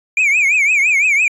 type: tone with vibrato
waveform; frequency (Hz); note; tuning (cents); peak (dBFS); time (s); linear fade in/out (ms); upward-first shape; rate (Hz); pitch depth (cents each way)
triangle; 2349; D7; 0; -9; 0.17-1.28; 2; triangle; 5.9; 180
effects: resampled to 24000 Hz